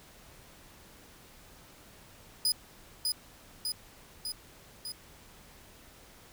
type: tone with echo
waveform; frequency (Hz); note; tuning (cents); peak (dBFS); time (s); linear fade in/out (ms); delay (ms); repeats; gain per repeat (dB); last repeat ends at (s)
sawtooth; 4978; D#8; 0; -22; 2.45-2.52; 2; 600; 4; -3; 4.92
effects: pink hiss -55 dBFS RMS until 6.32 s